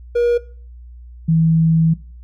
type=tone pair in turn; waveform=triangle / sine; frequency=477.4 / 162.29 Hz; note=A#4 / E3; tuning=+41 / -27 cents; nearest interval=octave + perfect fifth; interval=1868 cents; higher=first; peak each=-11 dBFS; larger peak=neither; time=0.15-0.38 / 1.28-1.94 s; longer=second; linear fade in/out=10 ms; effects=noise-tail reverb RT60 0.4 s tail -19 dB re dry + added 60 Hz sine -35 dBFS peak until 2.23 s